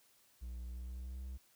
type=tone with pitch glide; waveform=triangle; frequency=60.4 to 64.36 Hz; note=B1 to C2; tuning=-38 to -28 cents; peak=-40 dBFS; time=0.41-1.38 s; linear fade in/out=20 ms; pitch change=+110 cents; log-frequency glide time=0.64-1.24 s; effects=white hiss -69 dBFS RMS until 1.55 s